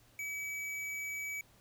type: tone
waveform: square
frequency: 2284 Hz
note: D7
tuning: 49 cents flat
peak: -38 dBFS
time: 0.19-1.41 s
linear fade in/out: 2 ms
effects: added 116 Hz sine -70 dBFS peak until 1.6 s + pink hiss -65 dBFS RMS until 1.6 s